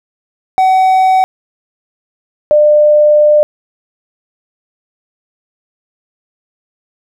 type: tone pair in turn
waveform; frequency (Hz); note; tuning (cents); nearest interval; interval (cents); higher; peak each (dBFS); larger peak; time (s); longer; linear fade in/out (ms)
triangle / sine; 754 / 598.5; F#5 / D5; +32 / +33; major third; 399; first; -4; neither; 0.58-1.24 / 2.51-3.43; second; 0
effects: none